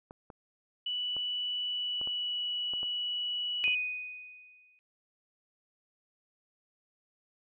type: clicks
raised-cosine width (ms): 1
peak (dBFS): -32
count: 8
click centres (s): 0.109 / 0.302 / 1.166 / 2.014 / 2.074 / 2.736 / 2.831 / 3.679
type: tone with pitch glide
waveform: sine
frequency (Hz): 2960 to 2941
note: F#7 to F#7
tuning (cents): 0 to -11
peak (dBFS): -31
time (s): 0.86-3.75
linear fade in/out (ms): 5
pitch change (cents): -11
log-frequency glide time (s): 1.66-2.4
type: tone with exponential decay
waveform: sine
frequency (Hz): 2490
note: D#7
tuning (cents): +1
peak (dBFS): -24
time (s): 3.64-4.79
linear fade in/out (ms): 0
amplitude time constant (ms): 250
effects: none